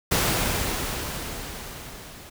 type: noise with level ramp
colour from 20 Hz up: pink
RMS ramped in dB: -21 to -44 dBFS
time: 0.11-2.3 s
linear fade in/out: 10 ms
effects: none